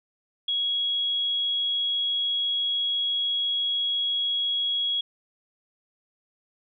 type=tone; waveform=sine; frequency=3322 Hz; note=G#7; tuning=in tune; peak=-23 dBFS; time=0.48-5.01 s; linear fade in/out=5 ms; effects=none